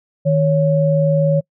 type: tone pair together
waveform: sine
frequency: 156.3 / 557 Hz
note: D#3 / C#5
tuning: +8 / +8 cents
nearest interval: octave + minor seventh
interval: 2200 cents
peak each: -14 / -15 dBFS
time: 0.25-1.41 s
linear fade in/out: 20 ms
effects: noise-tail reverb RT60 0.1 s tail -26 dB re dry